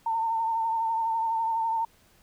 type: tone with vibrato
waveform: sine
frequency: 904 Hz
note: A5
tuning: 47 cents sharp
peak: -24 dBFS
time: 0.06-1.85 s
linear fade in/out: 5 ms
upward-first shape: sine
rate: 12 Hz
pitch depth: 34 cents each way
effects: pink hiss -61 dBFS RMS until 2.22 s